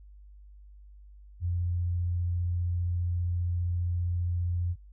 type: tone with vibrato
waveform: sine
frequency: 87.6 Hz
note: F2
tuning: 6 cents sharp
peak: -26 dBFS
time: 1.4-4.76 s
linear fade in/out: 50 ms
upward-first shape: sine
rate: 15 Hz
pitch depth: 9 cents each way
effects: added 50 Hz sine -48 dBFS peak until 4.92 s